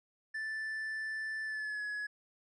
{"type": "tone with pitch glide", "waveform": "triangle", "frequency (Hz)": [1760, 1688.3], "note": ["A6", "G#6"], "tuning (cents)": [0, 28], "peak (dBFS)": -34, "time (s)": [0.34, 2.07], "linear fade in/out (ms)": 10, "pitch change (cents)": -72, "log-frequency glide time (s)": [1.44, 1.83], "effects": ["resampled to 22050 Hz"]}